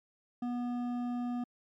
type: tone with hard clipping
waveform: sine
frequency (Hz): 243.6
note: B3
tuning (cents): -24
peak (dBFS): -34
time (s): 0.42-1.44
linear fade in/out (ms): 5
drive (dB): 9
effects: MP3 96 kbps